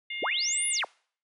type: harmonic tone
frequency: 708 Hz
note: F5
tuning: 23 cents sharp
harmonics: 3 / 4 / 5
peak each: -34 / -38 / -42 dBFS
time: 0.1-0.81 s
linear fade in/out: 5 ms
type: linear two-way sweep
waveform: sine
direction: up then down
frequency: 183.1 to 10548 to 267.2 Hz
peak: -26 dBFS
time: 0.22-0.85 s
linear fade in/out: 10 ms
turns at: 0.68 s
effects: noise-tail reverb RT60 0.5 s tail -26 dB re dry